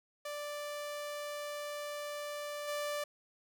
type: tone with level steps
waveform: sawtooth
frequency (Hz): 587.3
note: D5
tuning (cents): 0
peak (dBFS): -35 / -31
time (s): 0.25-3.04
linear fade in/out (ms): 5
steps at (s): 2.67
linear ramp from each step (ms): 20
effects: none